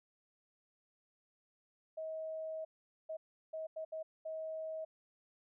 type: tone bursts at uneven times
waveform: sine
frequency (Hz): 636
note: D#5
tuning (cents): +38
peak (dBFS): -39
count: 6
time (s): 1.97-2.65 / 3.09-3.17 / 3.53-3.67 / 3.76-3.85 / 3.92-4.03 / 4.25-4.85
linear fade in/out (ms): 10
effects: none